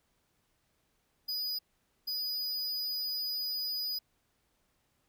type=tone bursts at uneven times; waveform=square; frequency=4947 Hz; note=D#8; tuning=11 cents flat; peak=-33 dBFS; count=2; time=1.28-1.59 / 2.07-3.99 s; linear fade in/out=10 ms; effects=pink hiss -75 dBFS RMS until 5.08 s